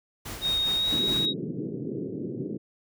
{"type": "noise with tremolo", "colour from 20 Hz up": "pink", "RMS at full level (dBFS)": -36, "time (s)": [0.25, 1.26], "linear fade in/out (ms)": 10, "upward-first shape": "sine", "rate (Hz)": 4.8, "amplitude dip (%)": 45}
{"type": "tone with pitch glide", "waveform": "sine", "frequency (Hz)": [3729, 3796], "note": ["A#7", "A#7"], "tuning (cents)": [0, 31], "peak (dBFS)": -23, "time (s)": [0.41, 1.34], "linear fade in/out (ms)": 50, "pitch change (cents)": 31, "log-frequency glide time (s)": [0.77, 0.85]}
{"type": "band-pass noise", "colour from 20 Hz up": "white", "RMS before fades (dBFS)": -33, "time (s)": [0.91, 2.58], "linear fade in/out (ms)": 20, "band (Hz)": [120, 420], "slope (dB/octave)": 48}
{"effects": []}